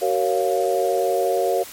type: chord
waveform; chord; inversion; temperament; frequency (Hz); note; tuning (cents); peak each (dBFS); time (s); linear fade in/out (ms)
sine; Gb major seventh; none; equal with one note detuned; 378.4 / 466.2 / 554.4 / 698.5; Gb4 / Bb4 / Db5 / F5; +39 / 0 / 0 / 0; -23; 0.01-1.64; 20
effects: white hiss -38 dBFS RMS until 1.72 s + MP3 64 kbps